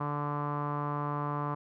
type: tone with low-pass filter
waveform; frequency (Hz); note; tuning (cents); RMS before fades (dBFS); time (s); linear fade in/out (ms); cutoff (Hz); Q
sawtooth; 146.1; D3; -9; -33; 0-1.55; 10; 1100; 6.3
effects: none